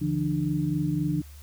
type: tone cluster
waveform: sine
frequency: 145.3 / 169.1 / 298.7 Hz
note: D3 / E3 / D4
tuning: -18 / +44 / +29 cents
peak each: -28 dBFS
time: 0.01-1.22 s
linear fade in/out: 10 ms
effects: added 73 Hz sine -43 dBFS peak until 1.42 s + white hiss -54 dBFS RMS until 1.42 s